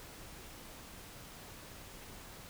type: silence
effects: pink hiss -51 dBFS RMS until 2.49 s